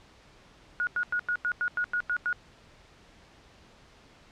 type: tone bursts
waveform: sine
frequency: 1449 Hz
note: F#6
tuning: 37 cents flat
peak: -25 dBFS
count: 10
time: 0.8-2.328 s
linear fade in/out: 0 ms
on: 70 ms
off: 92 ms
effects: pink hiss -56 dBFS RMS until 4.31 s + low-pass 5000 Hz 12 dB/octave